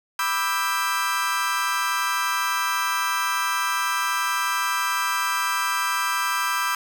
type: chord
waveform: 35% pulse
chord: E minor seventh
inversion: second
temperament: just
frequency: 988.9 / 1186.7 / 1318.5 / 1582.2 Hz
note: B5 / D6 / E6 / G6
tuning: +2 / +18 / 0 / +16 cents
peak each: -26 dBFS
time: 0.19-6.75 s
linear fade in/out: 2 ms
effects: none